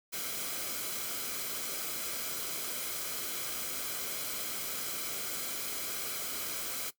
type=noise with comb filter; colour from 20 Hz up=white; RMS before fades=-37 dBFS; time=0.12-6.91 s; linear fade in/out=20 ms; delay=1.1 ms; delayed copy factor=-0.55; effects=noise-tail reverb RT60 0.1 s tail -18 dB re dry